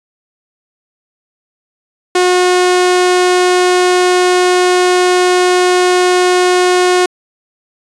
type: tone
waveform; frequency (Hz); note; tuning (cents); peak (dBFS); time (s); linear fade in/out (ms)
sawtooth; 361.9; F#4; -38; -4; 2.15-7.06; 5
effects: resampled to 22050 Hz